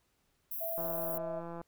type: high-pass noise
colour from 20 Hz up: white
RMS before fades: -39 dBFS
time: 0.51-1.18 s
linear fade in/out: 5 ms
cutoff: 12000 Hz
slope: 48 dB/octave
type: tone with pitch glide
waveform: sine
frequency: 659.3 to 645.7 Hz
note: E5 to E5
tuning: 0 to -36 cents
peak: -36 dBFS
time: 0.6-1.41 s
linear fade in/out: 20 ms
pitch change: -36 cents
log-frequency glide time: 0.74-1.21 s
type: click train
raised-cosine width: 1 ms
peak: -30 dBFS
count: 142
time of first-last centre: 0.78-1.614 s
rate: 169 Hz
effects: pink hiss -75 dBFS RMS until 1.67 s